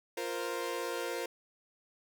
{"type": "chord", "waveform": "sawtooth", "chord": "F suspended fourth", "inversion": "none", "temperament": "equal", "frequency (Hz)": [349.2, 466.2, 523.3], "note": ["F4", "Bb4", "C5"], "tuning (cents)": [0, 0, 0], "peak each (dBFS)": [-36, -34, -35], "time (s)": [0.17, 1.26], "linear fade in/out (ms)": 5, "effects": []}